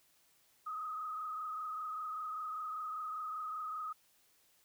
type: tone with frequency modulation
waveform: sine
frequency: 1257 Hz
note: D#6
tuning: 17 cents sharp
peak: -38 dBFS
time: 0.66-3.93 s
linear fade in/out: 10 ms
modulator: 25.1 Hz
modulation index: 1.4
effects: white hiss -70 dBFS RMS until 4.64 s